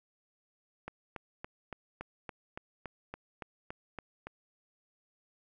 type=click train; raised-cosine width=0.5 ms; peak=-25 dBFS; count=13; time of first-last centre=0.88-4.27 s; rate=3.54 Hz; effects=none